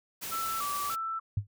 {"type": "noise", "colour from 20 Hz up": "white", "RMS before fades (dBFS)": -38, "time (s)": [0.21, 0.96], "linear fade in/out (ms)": 20}
{"type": "tone with vibrato", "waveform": "sine", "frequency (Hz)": 1239, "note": "D#6", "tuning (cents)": -8, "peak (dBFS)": -31, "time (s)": [0.31, 1.2], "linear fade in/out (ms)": 20, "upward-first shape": "square", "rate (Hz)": 1.7, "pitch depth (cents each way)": 120}
{"type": "tone with exponential decay", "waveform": "sine", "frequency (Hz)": 102, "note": "G#2", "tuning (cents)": -31, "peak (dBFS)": -22, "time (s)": [1.37, 1.47], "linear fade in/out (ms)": 5, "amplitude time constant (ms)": 21}
{"effects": []}